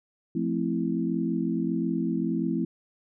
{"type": "chord", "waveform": "sine", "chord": "F major seventh", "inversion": "none", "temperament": "equal", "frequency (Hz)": [174.61, 220, 261.6, 329.6], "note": ["F3", "A3", "C4", "E4"], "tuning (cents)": [0, 0, 0, 0], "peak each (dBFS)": -30, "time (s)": [0.35, 2.65], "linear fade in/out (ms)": 5, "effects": []}